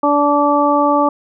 harmonic tone, 290 Hz, D4, 22 cents flat, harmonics 1 / 2 / 3 / 4, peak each -16 / -16 / -16 / -16 dBFS, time 0.03-1.09 s, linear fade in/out 5 ms, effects none

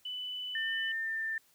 sine tone, 2991 Hz, F#7, 18 cents sharp, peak -36 dBFS, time 0.05-0.92 s, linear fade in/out 5 ms
sine tone with pitch glide, 1801 to 1787.5 Hz, A6 to A6, +40 to +27 cents, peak -32 dBFS, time 0.55-1.38 s, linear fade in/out 2 ms, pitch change -13 cents, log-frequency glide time 0.99-1.25 s
effects white hiss -67 dBFS RMS until 1.54 s

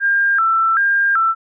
sine tone with vibrato, 1463 Hz, F#6, 20 cents flat, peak -12 dBFS, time 0-1.35 s, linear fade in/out 50 ms, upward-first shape square, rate 1.3 Hz, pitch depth 160 cents each way, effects none

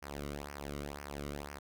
sawtooth tone with flanger, 71.9 Hz, D2, 36 cents flat, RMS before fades -43 dBFS, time 0.02-1.59 s, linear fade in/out 10 ms, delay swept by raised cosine 0.26 to 1.2 ms, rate 2 Hz, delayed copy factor -0.8, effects none

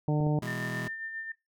harmonic tone, 150 Hz, D3, 37 cents sharp, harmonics 1 / 2 / 3 / 4 / 5 / 6, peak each -25 / -31 / -35 / -37 / -39 / -41 dBFS, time 0.08-0.39 s, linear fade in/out 2 ms
clicks, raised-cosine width 2 ms, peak -26 dBFS, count 2, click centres 0.206 / 0.267 s
sawtooth chord, E major, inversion second, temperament just, 123.61 / 164.81 / 206 Hz, B2 / E3 / G#3, +2 / 0 / -14 cents, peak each -33 / -34 / -35 dBFS, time 0.42-0.88 s, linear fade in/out 5 ms
sine tone with tremolo, 1800 Hz, A6, 39 cents sharp, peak -34 dBFS, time 0.47-1.32 s, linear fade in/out 5 ms, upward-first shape sine, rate 7.4 Hz, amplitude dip 45%
effects noise-tail reverb RT60 0.2 s tail -21 dB re dry

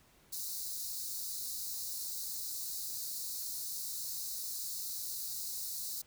white high-pass noise, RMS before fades -40 dBFS, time 0.32-6.02 s, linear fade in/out 10 ms, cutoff 3900 Hz, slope 96 dB/octave, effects pink hiss -65 dBFS RMS until 6.06 s

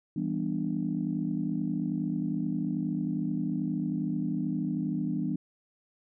sine chord, E minor seventh, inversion none, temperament just, 164.81 / 197.78 / 247.2 / 296.7 Hz, E3 / G3 / B3 / D4, 0 / +16 / +2 / +18 cents, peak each -33 dBFS, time 0.16-5.36 s, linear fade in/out 5 ms, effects tanh soft clip ceiling -17 dBFS

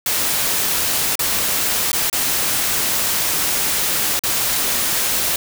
white noise with dropouts, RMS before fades -19 dBFS, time 0.06-5.36 s, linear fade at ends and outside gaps 2 ms, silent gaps 1.155-1.192 / 1.917-1.93 / 2.099-2.128 / 4.193-4.236 s, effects none

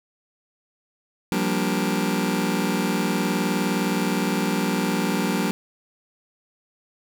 sawtooth chord, G minor seventh, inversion third, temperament just, 176.4 / 196 / 235.2 / 294 Hz, F3 / G3 / Bb3 / D4, +18 / 0 / +16 / +2 cents, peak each -23 / -21 / -23 / -24 dBFS, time 1.32-5.51 s, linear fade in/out 0 ms, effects none

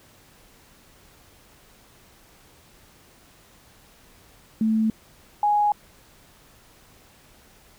sine tone pair in turn, 220 / 830.6 Hz, A3 / G#5, 0 / 0 cents, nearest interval octave + major seventh, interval 2300 cents, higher second, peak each -18 / -17 dBFS, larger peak second, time 4.61-4.9 / 5.43-5.72 s, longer neither, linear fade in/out 2 ms, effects pink hiss -54 dBFS RMS until 7.78 s

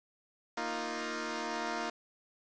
10% pulse chord, Bb suspended fourth, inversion none, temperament equal, 233.1 / 311.1 / 349.2 Hz, Bb3 / Eb4 / F4, 0 / 0 / 0 cents, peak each -31 dBFS, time 0.57-1.9 s, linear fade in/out 5 ms, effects resampled to 16000 Hz + 8-bit

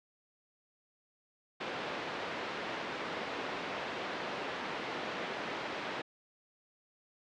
pink band-pass noise, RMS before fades -39 dBFS, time 1.6-6.02 s, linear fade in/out 10 ms, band 320 to 3200 Hz, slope 12 dB/octave, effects low-pass 5000 Hz 12 dB/octave

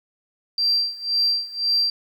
sine tone with tremolo, 4712 Hz, D8, 5 cents sharp, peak -15 dBFS, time 0.58-1.9 s, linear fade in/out 2 ms, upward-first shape sine, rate 1.9 Hz, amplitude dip 90%, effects tanh soft clip ceiling -12 dBFS + 9-bit

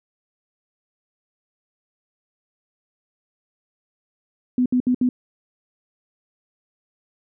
sine tone bursts, 250 Hz, B3, 21 cents sharp, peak -15 dBFS, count 4, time 4.58-5.09 s, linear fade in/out 2 ms, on 78 ms, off 66 ms, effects none

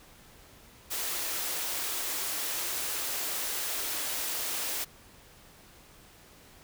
white high-pass noise, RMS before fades -33 dBFS, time 0.9-4.85 s, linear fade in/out 20 ms, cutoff 270 Hz, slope 48 dB/octave, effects pink hiss -55 dBFS RMS until 6.63 s

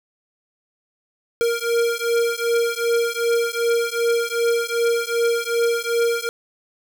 square beating tone pair, 466.2 / 468.8 Hz, A#4 / A#4, 0 / +10 cents, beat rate 2.6 Hz, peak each -22 dBFS, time 1.41-6.29 s, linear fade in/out 0 ms, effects none

